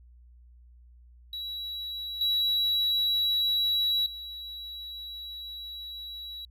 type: tone with level steps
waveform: triangle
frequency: 3902 Hz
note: B7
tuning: 22 cents flat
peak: -32 / -22 / -36 dBFS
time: 1.33-6.45 s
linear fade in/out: 2 ms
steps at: 2.21 / 4.06 s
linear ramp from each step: 2 ms
effects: added 60 Hz sine -51 dBFS peak until 6.5 s